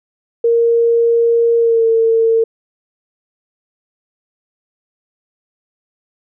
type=tone with pitch glide; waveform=sine; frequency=465.5 to 453 Hz; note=A#4 to A#4; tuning=-2 to -50 cents; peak=-9 dBFS; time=0.44-2.44 s; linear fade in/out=5 ms; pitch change=-48 cents; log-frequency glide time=1.58-1.86 s; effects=none